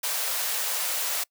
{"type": "high-pass noise", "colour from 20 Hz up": "white", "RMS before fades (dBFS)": -28, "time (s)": [0.03, 1.24], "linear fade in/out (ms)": 10, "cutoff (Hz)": 470, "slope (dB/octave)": 48, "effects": ["noise-tail reverb RT60 0.1 s tail -25 dB re dry"]}